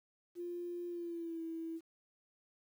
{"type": "tone with pitch glide", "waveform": "sine", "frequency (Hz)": [349.2, 327.7], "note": ["F4", "E4"], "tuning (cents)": [0, -10], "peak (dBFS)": -39, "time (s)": [0.35, 1.81], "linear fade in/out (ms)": 50, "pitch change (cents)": -110, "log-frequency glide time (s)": [0.88, 1.42], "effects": ["11-bit"]}